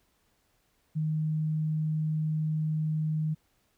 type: tone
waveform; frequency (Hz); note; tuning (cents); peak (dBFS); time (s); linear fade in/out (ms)
sine; 155.5; D#3; -1; -26; 0.95-3.35; 20
effects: pink hiss -71 dBFS RMS until 3.77 s